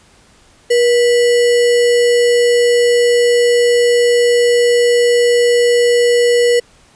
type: tone with sample-and-hold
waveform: sine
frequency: 480 Hz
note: B4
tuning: 49 cents flat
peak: -8 dBFS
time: 0.7-6.6 s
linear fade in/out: 10 ms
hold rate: 2450 Hz
effects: pink hiss -48 dBFS RMS until 6.95 s + resampled to 22050 Hz